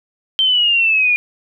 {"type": "exponential sweep", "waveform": "sine", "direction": "down", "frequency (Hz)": [3136, 2412], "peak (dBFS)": -11, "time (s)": [0.39, 1.16], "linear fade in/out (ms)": 0, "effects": []}